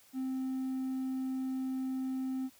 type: tone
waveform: triangle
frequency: 261.6 Hz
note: C4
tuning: in tune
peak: -30 dBFS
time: 0.13-2.5 s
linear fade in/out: 50 ms
effects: tanh soft clip ceiling -26 dBFS + white hiss -62 dBFS RMS until 2.59 s